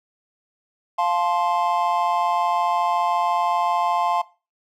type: chord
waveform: triangle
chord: F major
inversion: none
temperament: just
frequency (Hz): 698.5 / 873.1 / 1047.7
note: F5 / A5 / C6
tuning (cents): 0 / -14 / +2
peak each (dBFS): -21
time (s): 0.98-4.22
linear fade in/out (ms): 10
effects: noise-tail reverb RT60 0.3 s tail -18 dB re dry